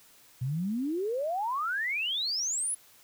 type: exponential sweep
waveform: sine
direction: up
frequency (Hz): 120 to 10790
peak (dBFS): -28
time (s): 0.41-2.75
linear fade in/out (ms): 10
effects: white hiss -58 dBFS RMS until 3.03 s